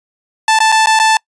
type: tone with dropouts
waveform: sawtooth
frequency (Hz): 880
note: A5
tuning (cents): 0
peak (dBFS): -4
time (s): 0.48-1.17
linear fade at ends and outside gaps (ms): 2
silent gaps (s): 0.589-0.603 / 0.719-0.723 / 0.86-0.87 / 0.991-0.998
effects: noise-tail reverb RT60 0.1 s tail -26 dB re dry + resampled to 22050 Hz